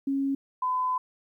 sine tone pair in turn, 274.3 / 1012.6 Hz, C#4 / B5, -18 / +43 cents, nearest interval octave + major seventh, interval 2261 cents, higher second, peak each -24 dBFS, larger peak neither, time 0.07-0.35 / 0.62-0.98 s, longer second, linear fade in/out 5 ms, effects 11-bit

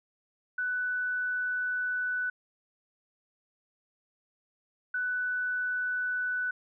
sine tone pair in turn, 1491 / 1491 Hz, F#6 / F#6, +13 / +13 cents, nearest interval unison, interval 0 cents, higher neither, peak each -28 dBFS, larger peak neither, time 0.58-2.3 / 4.94-6.51 s, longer first, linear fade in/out 5 ms, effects none

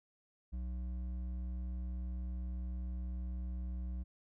triangle tone with hard clipping, 61.74 Hz, B1, in tune, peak -39 dBFS, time 0.52-4.04 s, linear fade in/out 20 ms, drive 11 dB, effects none

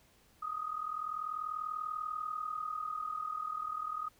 sine tone with amplitude modulation, 1246 Hz, D#6, 2 cents sharp, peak -32 dBFS, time 0.42-4.09 s, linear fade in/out 10 ms, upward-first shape sine, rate 40.3 Hz, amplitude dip 75%, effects pink hiss -66 dBFS RMS until 4.19 s

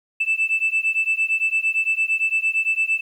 sine beating tone pair, 2637 / 2645.8 Hz, E7 / E7, 0 / +6 cents, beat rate 8.8 Hz, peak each -20 dBFS, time 0.2-3.01 s, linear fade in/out 10 ms, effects tanh soft clip ceiling -13 dBFS + 9-bit

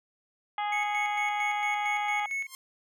harmonic tone, 415 Hz, G#4, 1 cent flat, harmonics 2 / 3 / 4 / 5 / 6 / 7 / 8, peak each -29 / -37 / -44 / -38 / -49 / -47 / -45 dBFS, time 0.58-2.26 s, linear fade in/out 2 ms
triangle tone with tremolo, 2200 Hz, C#7, 14 cents flat, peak -27 dBFS, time 0.72-2.47 s, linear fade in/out 5 ms, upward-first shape square, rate 4.4 Hz, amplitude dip 60%
5% pulse tone with exponential growth, 1059 Hz, C6, 21 cents sharp, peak -26 dBFS, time 2.41-2.55 s, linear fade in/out 1 ms, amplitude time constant 30 ms
effects none

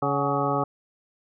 harmonic tone with a mistuned harmonic, 140.5 Hz, C#3, 24 cents sharp, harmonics 1 / 2 / 3 / 4 / 5 / 6 / 8 / 9, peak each -30 / -30 / -30 / -30 / -30 / -30 / -30 / -30 dBFS, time 0.02-0.64 s, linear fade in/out 5 ms, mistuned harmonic 5, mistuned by +76 cents, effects none

